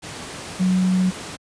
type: tone in noise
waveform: sine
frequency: 185 Hz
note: F#3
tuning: in tune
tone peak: -15 dBFS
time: 0.59-1.11 s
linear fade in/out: 20 ms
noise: pink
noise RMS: -33 dBFS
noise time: 0.02-1.37 s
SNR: +15 dB
effects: high-pass 100 Hz 12 dB/octave + resampled to 22050 Hz